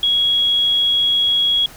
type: tone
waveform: sine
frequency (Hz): 3322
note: G#7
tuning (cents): 0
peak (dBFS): -13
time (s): 0.03-1.66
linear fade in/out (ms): 2
effects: pink hiss -40 dBFS RMS until 1.76 s